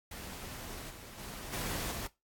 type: noise with level steps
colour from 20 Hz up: pink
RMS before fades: -45 / -50 / -45 / -37 / -40 dBFS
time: 0.11-2.07 s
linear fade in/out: 5 ms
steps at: 0.89 / 1.18 / 1.52 / 1.9 s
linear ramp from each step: 20 ms
effects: noise-tail reverb RT60 0.2 s tail -17 dB re dry + AAC 64 kbps